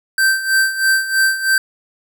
square tone with tremolo, 1559 Hz, G6, 10 cents flat, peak -11 dBFS, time 0.18-1.58 s, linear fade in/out 2 ms, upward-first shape sine, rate 3.1 Hz, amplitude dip 75%, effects none

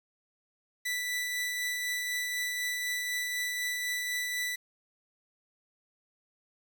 sawtooth tone with tremolo, 1975.5 Hz, B6, in tune, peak -26 dBFS, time 0.85-4.56 s, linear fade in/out 10 ms, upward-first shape triangle, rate 4 Hz, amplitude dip 30%, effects 9-bit

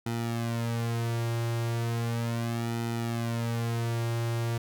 sawtooth tone with flanger, 116.54 Hz, A#2, in tune, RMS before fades -30 dBFS, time 0.06-4.58 s, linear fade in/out 5 ms, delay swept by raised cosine 1.8 to 4.1 ms, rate 0.36 Hz, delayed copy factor -0.85, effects none

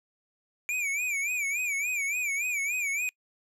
square tone with vibrato, 2349 Hz, D7, in tune, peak -28 dBFS, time 0.69-3.09 s, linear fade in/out 0 ms, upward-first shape sine, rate 3.5 Hz, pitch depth 120 cents each way, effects noise-tail reverb RT60 0.1 s tail -26 dB re dry + low-pass 12000 Hz 12 dB/octave

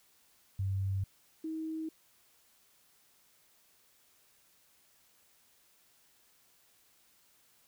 sine tone pair in turn, 96.8 / 318.2 Hz, G2 / D#4, -21 / +39 cents, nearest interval octave + major sixth, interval 2060 cents, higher second, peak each -30 / -35 dBFS, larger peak first, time 0.59-1.04 / 1.44-1.89 s, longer neither, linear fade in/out 5 ms, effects white hiss -67 dBFS RMS until 7.67 s

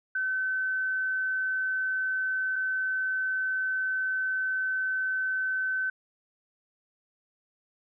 sine tone pair in turn, 1526 / 1526 Hz, G6 / G6, -47 / -47 cents, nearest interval unison, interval 0 cents, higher neither, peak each -26 dBFS, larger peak neither, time 0.15-2.56 / 2.56-5.9 s, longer second, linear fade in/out 5 ms, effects none

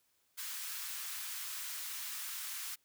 white high-pass noise, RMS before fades -42 dBFS, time 0.37-2.76 s, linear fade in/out 20 ms, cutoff 1100 Hz, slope 24 dB/octave, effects white hiss -75 dBFS RMS until 2.84 s

